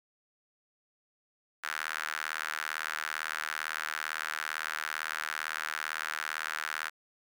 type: tone with high-pass filter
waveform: sawtooth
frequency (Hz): 77.78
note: D#2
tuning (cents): 0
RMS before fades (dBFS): -36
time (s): 1.63-6.9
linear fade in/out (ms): 20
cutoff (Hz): 1500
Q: 3.3
effects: none